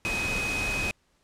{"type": "tone in noise", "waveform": "sine", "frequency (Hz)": 2518, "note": "D#7", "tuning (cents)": 20, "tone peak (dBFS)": -28, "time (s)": [0.05, 0.91], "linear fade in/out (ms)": 0, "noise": "pink", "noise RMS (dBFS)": -32, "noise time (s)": [0.05, 0.91], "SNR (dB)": 1, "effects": ["pink hiss -68 dBFS RMS until 1.23 s", "low-pass 9000 Hz 12 dB/octave"]}